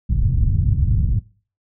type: low-pass noise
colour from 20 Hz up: white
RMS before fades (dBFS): -17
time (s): 0.09-1.2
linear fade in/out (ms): 10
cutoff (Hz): 120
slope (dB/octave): 24
effects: noise-tail reverb RT60 0.4 s tail -21 dB re dry